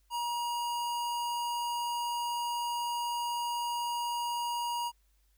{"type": "tone", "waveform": "square", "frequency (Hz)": 952, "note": "A#5", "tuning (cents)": 36, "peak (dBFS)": -32, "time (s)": [0.1, 4.92], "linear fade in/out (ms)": 50, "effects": ["added 50 Hz sine -66 dBFS peak until 5.37 s", "white hiss -75 dBFS RMS until 5.37 s"]}